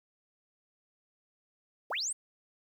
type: linear sweep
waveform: sine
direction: up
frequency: 253.6 to 9030 Hz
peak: -31 dBFS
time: 1.9-2.13 s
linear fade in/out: 10 ms
effects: 10-bit